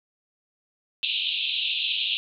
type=band-pass noise; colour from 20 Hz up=pink; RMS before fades=-27 dBFS; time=1.03-2.17 s; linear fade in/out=0 ms; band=2600 to 3900 Hz; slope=96 dB/octave; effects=none